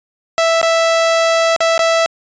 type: tone with dropouts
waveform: sawtooth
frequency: 659.3 Hz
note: E5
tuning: in tune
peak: -7 dBFS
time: 0.38-2.06 s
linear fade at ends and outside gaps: 0 ms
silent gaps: 0.615-0.629 / 1.563-1.605 / 1.779-1.792 s
effects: resampled to 16000 Hz